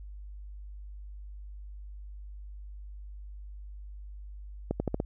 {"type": "accelerating click train", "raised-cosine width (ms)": 2, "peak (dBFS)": -15, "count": 5, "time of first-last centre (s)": [4.71, 5.001], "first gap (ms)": 90, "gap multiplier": 0.86, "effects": ["added 50 Hz sine -41 dBFS peak until 5.05 s"]}